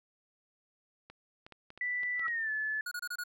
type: clicks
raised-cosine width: 0.3 ms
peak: -33 dBFS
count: 8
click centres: 1.1 / 1.465 / 1.523 / 1.704 / 1.776 / 2.033 / 2.195 / 2.282 s
type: tone with pitch glide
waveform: sine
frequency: 1975.5 to 1729.7 Hz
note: B6 to A6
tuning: 0 to -30 cents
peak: -31 dBFS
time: 1.81-2.81 s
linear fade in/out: 2 ms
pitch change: -230 cents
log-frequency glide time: 2.2-2.51 s
type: tone with exponential growth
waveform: sine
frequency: 1318.5 Hz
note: E6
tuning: in tune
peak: -30 dBFS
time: 2.15-2.27 s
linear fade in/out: 5 ms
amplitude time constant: 24 ms
type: tone bursts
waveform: square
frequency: 1449 Hz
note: F#6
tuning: 37 cents flat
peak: -36 dBFS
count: 5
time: 2.86-3.238 s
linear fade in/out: 5 ms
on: 54 ms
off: 27 ms
effects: none

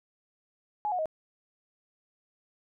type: tone with pitch steps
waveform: sine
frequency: 840 / 727.1 / 629.3 Hz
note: G#5 / F#5 / D#5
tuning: +19 / -30 / +19 cents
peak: -27 dBFS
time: 0.85-1.057 s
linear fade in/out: 0 ms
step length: 69 ms
effects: none

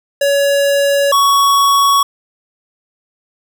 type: tone pair in turn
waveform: square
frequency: 563 / 1117.9 Hz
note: C#5 / C#6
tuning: +27 / +14 cents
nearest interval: octave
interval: 1187 cents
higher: second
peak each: -11 / -9 dBFS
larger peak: second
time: 0.21-1.12 / 1.12-2.03 s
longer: neither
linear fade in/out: 5 ms
effects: none

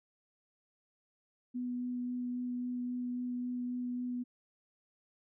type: tone with vibrato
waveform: sine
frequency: 246.9 Hz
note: B3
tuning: in tune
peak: -34 dBFS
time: 1.54-4.24 s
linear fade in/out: 20 ms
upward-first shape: sine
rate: 3.7 Hz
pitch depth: 8 cents each way
effects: none

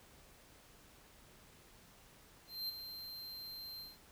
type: tone with ADSR envelope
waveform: square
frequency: 4147 Hz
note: C8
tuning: 16 cents flat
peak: -37 dBFS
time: 2.47-3.98 s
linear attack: 220 ms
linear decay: 14 ms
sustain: -9 dB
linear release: 180 ms
effects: pink hiss -62 dBFS RMS until 4.11 s

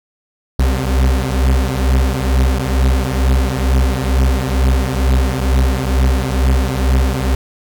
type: beating tone pair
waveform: 40% pulse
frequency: 64 / 66.2 Hz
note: C2 / C2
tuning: -38 / +21 cents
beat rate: 2.2 Hz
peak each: -14 dBFS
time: 0.59-7.35 s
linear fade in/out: 5 ms
effects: 7-bit

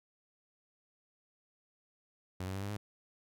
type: tone with pitch steps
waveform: sawtooth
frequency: 92 / 94.86 / 97.81 / 100.85 / 103.98 Hz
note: F#2 / F#2 / G2 / G2 / G#2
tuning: -9 / +44 / -3 / +50 / +3 cents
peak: -33 dBFS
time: 2.4-2.77 s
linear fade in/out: 5 ms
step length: 74 ms
effects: none

